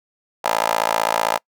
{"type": "tone with high-pass filter", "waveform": "15% pulse", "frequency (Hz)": 55.6, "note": "A1", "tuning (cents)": 19, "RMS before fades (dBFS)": -20, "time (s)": [0.44, 1.38], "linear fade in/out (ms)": 10, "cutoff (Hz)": 770, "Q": 3.3, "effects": ["noise-tail reverb RT60 0.1 s tail -25 dB re dry"]}